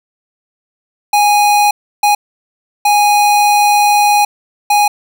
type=tone bursts at uneven times; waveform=square; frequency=827 Hz; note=G#5; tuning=8 cents flat; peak=-8 dBFS; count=4; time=1.13-1.71 / 2.03-2.15 / 2.85-4.25 / 4.7-4.88 s; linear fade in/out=5 ms; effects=none